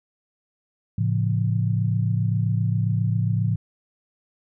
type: chord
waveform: sine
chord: A augmented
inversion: none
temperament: just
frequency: 110 / 137.5 / 171.88 Hz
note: A2 / C#3 / E#3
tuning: 0 / -14 / -27 cents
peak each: -21 / -26 / -26 dBFS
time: 0.98-3.56 s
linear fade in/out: 5 ms
effects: none